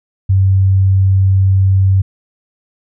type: tone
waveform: sine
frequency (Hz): 95.9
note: G2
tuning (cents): -37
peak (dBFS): -7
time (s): 0.29-2.02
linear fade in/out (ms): 10
effects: none